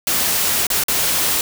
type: noise with dropouts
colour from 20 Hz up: white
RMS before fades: -18 dBFS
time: 0.07-1.41 s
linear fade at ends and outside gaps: 1 ms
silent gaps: 0.668-0.702 / 0.837-0.883 s
effects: none